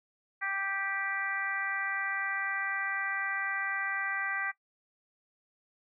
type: harmonic tone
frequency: 392 Hz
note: G4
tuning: in tune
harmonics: 2 / 3 / 4 / 5 / 6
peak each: -41 / -39 / -35 / -34 / -44 dBFS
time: 0.41-4.52 s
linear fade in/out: 20 ms
effects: noise-tail reverb RT60 0.1 s tail -18 dB re dry